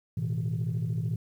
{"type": "chord", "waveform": "sine", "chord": "A suspended second", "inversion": "none", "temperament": "equal with one note detuned", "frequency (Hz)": [110, 123.47, 161.7], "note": ["A2", "B2", "E3"], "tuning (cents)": [0, 0, -33], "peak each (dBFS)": -30, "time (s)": [0.17, 1.16], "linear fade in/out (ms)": 5, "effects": ["tanh soft clip ceiling -23 dBFS", "10-bit"]}